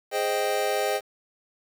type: chord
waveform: square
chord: Ab major seventh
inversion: none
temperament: equal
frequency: 415.3 / 523.3 / 622.3 / 784 Hz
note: Ab4 / C5 / Eb5 / G5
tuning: 0 / 0 / 0 / 0 cents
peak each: -30 dBFS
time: 0.11-1.01 s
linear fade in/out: 50 ms
effects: 8-bit